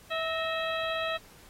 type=harmonic tone with a mistuned harmonic; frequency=650 Hz; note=E5; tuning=24 cents flat; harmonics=1 / 2 / 3 / 4 / 5 / 6; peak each=-32 / -35 / -37 / -38 / -39 / -40 dBFS; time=0.1-1.18 s; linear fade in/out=20 ms; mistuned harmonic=3; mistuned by=-79 cents; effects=pink hiss -55 dBFS RMS until 1.49 s + AAC 48 kbps